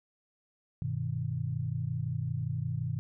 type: chord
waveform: sine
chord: G augmented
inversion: none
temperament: equal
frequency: 98 / 123.47 / 155.56 Hz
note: G2 / B2 / D#3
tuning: 0 / 0 / 0 cents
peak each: -37 / -33 / -35 dBFS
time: 0.82-2.99 s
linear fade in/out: 0 ms
effects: none